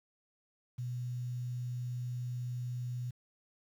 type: tone with quantisation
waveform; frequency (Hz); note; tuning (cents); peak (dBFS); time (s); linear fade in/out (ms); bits
sine; 123.47; B2; 0; -35; 0.78-3.11; 10; 10
effects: none